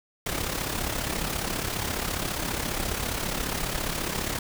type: noise with amplitude modulation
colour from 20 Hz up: pink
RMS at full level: -27 dBFS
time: 0.26-4.39 s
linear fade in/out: 5 ms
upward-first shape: sine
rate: 34.7 Hz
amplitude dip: 60%
effects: none